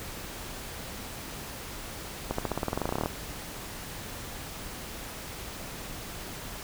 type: accelerating click train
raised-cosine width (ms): 1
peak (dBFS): -14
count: 18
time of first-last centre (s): 2.31-3.059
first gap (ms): 74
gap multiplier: 0.93
effects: pink hiss -40 dBFS RMS until 6.63 s